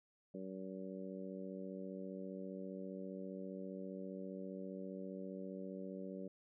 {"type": "harmonic tone", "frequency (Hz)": 95, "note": "F#2", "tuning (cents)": 46, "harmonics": [2, 3, 4, 5, 6], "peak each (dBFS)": [-47, -51, -52, -52, -52], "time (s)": [0.34, 6.28], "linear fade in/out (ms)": 5, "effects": []}